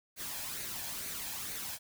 white noise with flanger, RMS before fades -40 dBFS, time 0.16-1.79 s, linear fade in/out 50 ms, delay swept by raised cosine 0.46 to 1.24 ms, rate 2.2 Hz, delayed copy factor +0.5, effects none

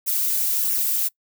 violet noise with flanger, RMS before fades -22 dBFS, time 0.06-1.09 s, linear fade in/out 20 ms, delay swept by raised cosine 0.23 to 3.63 ms, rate 1.5 Hz, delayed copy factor -0.5, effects noise-tail reverb RT60 0.1 s tail -23 dB re dry

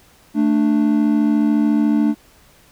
triangle tone pair together, 220.9 / 294.9 Hz, A3 / D4, +7 / +7 cents, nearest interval perfect fourth, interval 500 cents, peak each -14 dBFS, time 0.34-2.15 s, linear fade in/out 50 ms, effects pink hiss -51 dBFS RMS until 2.71 s

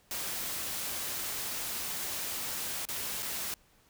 white noise with dropouts, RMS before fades -36 dBFS, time 0.11-3.54 s, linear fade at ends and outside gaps 1 ms, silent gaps 2.853-2.887 / 3.224-3.228 s, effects pink hiss -65 dBFS RMS until 3.89 s

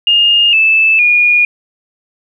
sine tone with pitch steps, 2833 / 2628 / 2438 Hz, F7 / E7 / D#7, +24 / -6 / -36 cents, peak -6 dBFS, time 0.07-1.45 s, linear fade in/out 2 ms, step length 460 ms, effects 8-bit

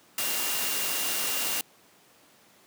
sine tone in noise, 2794 Hz, F7, in tune, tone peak -37 dBFS, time 0.18-1.61 s, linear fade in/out 2 ms, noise white, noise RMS -29 dBFS, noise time 0.18-1.61 s, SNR -11 dB, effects pink hiss -58 dBFS RMS until 2.66 s + high-pass 200 Hz 12 dB/octave

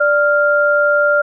sine tone pair together, 587.3 / 1395.8 Hz, D5 / F6, 0 / -1 cents, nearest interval octave + minor third, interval 1499 cents, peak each -13 dBFS, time 0-1.22 s, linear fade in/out 10 ms, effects none

